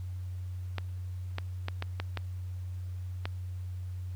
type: clicks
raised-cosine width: 0.3 ms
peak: -18 dBFS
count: 7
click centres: 0.783 / 1.384 / 1.684 / 1.824 / 2 / 2.173 / 3.255 s
effects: added 91 Hz sine -35 dBFS peak until 4.15 s + pink hiss -62 dBFS RMS until 4.15 s